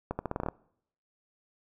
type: accelerating click train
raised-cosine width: 1 ms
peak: -17 dBFS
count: 9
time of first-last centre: 0.11-0.486 s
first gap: 80 ms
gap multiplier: 0.84
effects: noise-tail reverb RT60 0.7 s tail -23 dB re dry